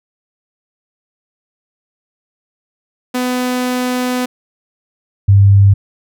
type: tone pair in turn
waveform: sawtooth / sine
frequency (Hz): 250.4 / 99.37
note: B3 / G2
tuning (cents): +24 / +24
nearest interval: octave + major third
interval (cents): 1600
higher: first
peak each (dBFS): -11 / -4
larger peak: second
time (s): 3.14-4.26 / 5.28-5.74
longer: first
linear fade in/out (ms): 10
effects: none